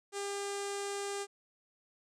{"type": "tone with low-pass filter", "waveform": "sawtooth", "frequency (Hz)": 400.9, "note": "G4", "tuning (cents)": 39, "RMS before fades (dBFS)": -38, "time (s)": [0.12, 1.27], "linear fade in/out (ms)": 50, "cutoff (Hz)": 8200, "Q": 3.2, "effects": []}